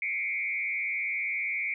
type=tone with frequency modulation; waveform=sine; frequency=2245 Hz; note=C#7; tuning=21 cents sharp; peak=-28 dBFS; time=0.02-1.74 s; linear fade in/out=2 ms; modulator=105 Hz; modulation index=1.4; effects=none